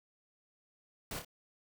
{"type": "noise with echo", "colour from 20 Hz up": "pink", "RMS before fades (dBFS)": -41, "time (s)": [1.11, 1.19], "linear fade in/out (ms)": 2, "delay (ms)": 29, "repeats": 2, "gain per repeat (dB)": -6, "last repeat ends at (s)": 1.248, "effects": []}